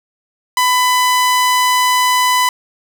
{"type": "tone", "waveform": "sawtooth", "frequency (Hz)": 1000, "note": "B5", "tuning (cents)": 21, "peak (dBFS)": -7, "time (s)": [0.57, 2.49], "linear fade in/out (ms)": 2, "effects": []}